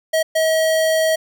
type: tone bursts at uneven times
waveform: square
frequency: 639 Hz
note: D#5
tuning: 46 cents sharp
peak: -15 dBFS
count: 2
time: 0.13-0.23 / 0.35-1.16 s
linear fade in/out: 10 ms
effects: none